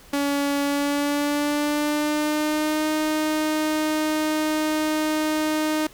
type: tone with pitch glide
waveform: sawtooth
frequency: 283.3 to 308.9 Hz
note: C#4 to D#4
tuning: +38 to -12 cents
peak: -17 dBFS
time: 0.13-5.87 s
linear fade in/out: 5 ms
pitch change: +150 cents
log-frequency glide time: 0.62-2.88 s
effects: pink hiss -49 dBFS RMS until 5.93 s